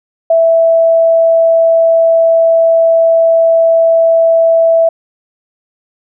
sine tone, 659.3 Hz, E5, in tune, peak -5 dBFS, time 0.3-4.89 s, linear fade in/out 5 ms, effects none

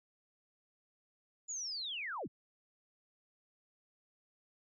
sine linear sweep, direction down, 7050 to 64 Hz, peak -38 dBFS, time 1.48-2.28 s, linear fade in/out 20 ms, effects none

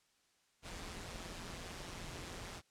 pink noise with amplitude modulation, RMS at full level -44 dBFS, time 0.62-2.62 s, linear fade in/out 50 ms, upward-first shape sine, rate 175 Hz, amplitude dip 60%, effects white hiss -74 dBFS RMS until 2.7 s + low-pass 8000 Hz 12 dB/octave

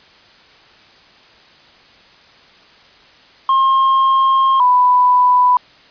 triangle / sine tone pair in turn, 1068 / 993.1 Hz, C6 / B5, +35 / +9 cents, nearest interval minor second, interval 126 cents, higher first, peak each -8 dBFS, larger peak neither, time 3.49-4.6 / 4.6-5.57 s, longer first, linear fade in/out 2 ms, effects white hiss -46 dBFS RMS until 5.9 s + resampled to 11025 Hz

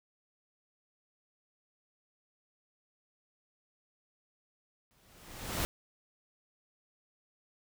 pink noise with exponential growth, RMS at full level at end -31 dBFS, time 4.91-5.65 s, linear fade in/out 0 ms, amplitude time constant 160 ms, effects none

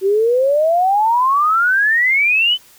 sine exponential sweep, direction up, 375.8 to 3075 Hz, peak -11 dBFS, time 0.01-2.58 s, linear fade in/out 50 ms, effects white hiss -47 dBFS RMS until 2.78 s

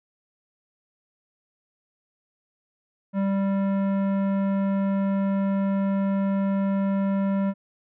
sine tone with tanh clipping, 196 Hz, G3, in tune, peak -23 dBFS, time 3.13-7.54 s, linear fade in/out 50 ms, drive 15 dB, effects none

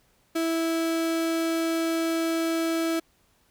35% pulse tone, 328.3 Hz, E4, 7 cents flat, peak -22 dBFS, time 0.35-3 s, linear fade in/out 10 ms, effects pink hiss -65 dBFS RMS until 3.5 s

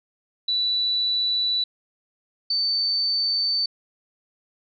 sine tone pair in turn, 3957 / 4549 Hz, B7 / C#8, +3 / +44 cents, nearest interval major second, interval 241 cents, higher second, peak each -20 dBFS, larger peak neither, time 0.48-1.64 / 2.5-3.66 s, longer neither, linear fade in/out 5 ms, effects none

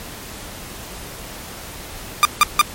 sawtooth tone bursts, 1201 Hz, D6, 38 cents sharp, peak -4 dBFS, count 3, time 2.23-2.613 s, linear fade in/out 0 ms, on 21 ms, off 160 ms, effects pink hiss -34 dBFS RMS until 2.74 s + MP3 64 kbps

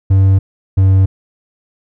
triangle tone pair in turn, 96.4 / 95.62 Hz, G2 / G2, -28 / -43 cents, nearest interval unison, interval 15 cents, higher first, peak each -4 dBFS, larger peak neither, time 0.1-0.39 / 0.77-1.06 s, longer neither, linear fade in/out 10 ms, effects none

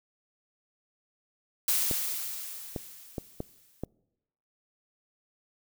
blue noise with exponential decay, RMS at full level -25 dBFS, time 1.68-3.85 s, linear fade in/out 2 ms, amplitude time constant 470 ms
clicks, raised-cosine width 2 ms, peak -19 dBFS, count 5, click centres 1.912 / 2.762 / 3.182 / 3.404 / 3.836 s
effects noise-tail reverb RT60 0.9 s tail -26 dB re dry

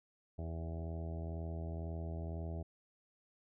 harmonic tone with a mistuned harmonic, 82 Hz, E2, 9 cents flat, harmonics 1 / 2 / 3 / 4 / 5 / 6 / 7 / 8 / 9 / 10, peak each -40 / -46 / -54 / -52 / -53 / -62 / -56 / -52 / -60 / -64 dBFS, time 0.38-2.63 s, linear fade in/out 10 ms, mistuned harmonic 6, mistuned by +20 cents, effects none

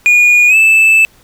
triangle tone with pitch glide, 2442 to 2632 Hz, D#7 to E7, -33 to -3 cents, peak -3 dBFS, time 0.06-1.05 s, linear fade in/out 0 ms, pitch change +130 cents, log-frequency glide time 0.48-0.56 s, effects pink hiss -47 dBFS RMS until 1.23 s

